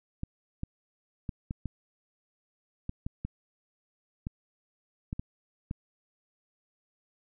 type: clicks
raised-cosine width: 5 ms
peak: -21 dBFS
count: 12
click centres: 0.234 / 0.634 / 1.292 / 1.509 / 1.657 / 2.894 / 3.065 / 3.25 / 4.269 / 5.129 / 5.195 / 5.711 s
effects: none